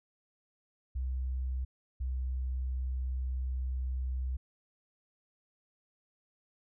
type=tone pair in turn; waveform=sine; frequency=64.3 / 64.02 Hz; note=C2 / C2; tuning=-30 / -37 cents; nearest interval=unison; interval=7 cents; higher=first; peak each=-31 / -31 dBFS; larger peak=neither; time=0.95-1.65 / 2-4.37 s; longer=second; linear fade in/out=10 ms; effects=none